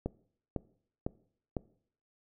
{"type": "click train", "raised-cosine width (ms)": 2, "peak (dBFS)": -19, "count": 4, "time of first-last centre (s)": [0.06, 1.568], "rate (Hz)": 1.99, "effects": ["noise-tail reverb RT60 0.6 s tail -21 dB re dry"]}